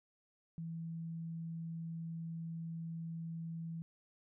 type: tone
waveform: sine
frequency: 164.81 Hz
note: E3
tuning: in tune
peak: -40 dBFS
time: 0.58-3.82 s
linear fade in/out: 0 ms
effects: none